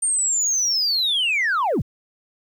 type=linear sweep; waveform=sine; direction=down; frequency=8870 to 61.74 Hz; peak=-16 dBFS; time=0.02-1.82 s; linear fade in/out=10 ms; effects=tanh soft clip ceiling -16 dBFS + 9-bit